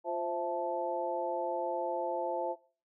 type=harmonic tone with a mistuned harmonic; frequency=174.61 Hz; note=F3; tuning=in tune; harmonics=2 / 3 / 4 / 5; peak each=-39 / -36 / -36 / -36 dBFS; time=0.04-2.56 s; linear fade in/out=50 ms; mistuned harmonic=4; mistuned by=-85 cents; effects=noise-tail reverb RT60 0.4 s tail -20 dB re dry